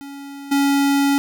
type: tone with level steps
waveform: square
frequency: 279.8 Hz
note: C#4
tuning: 16 cents sharp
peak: -33 / -15 dBFS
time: 0.01-1.18 s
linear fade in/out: 0 ms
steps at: 0.51 s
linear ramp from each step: 10 ms
effects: 9-bit